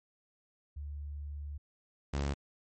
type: tone pair in turn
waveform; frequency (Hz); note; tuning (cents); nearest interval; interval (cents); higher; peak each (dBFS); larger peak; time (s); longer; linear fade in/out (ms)
sine / sawtooth; 72.7 / 70.39; D2 / C#2; -17 / +27; minor second; 56; first; -38 / -27; second; 0.76-1.58 / 2.13-2.34; first; 10
effects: MP3 32 kbps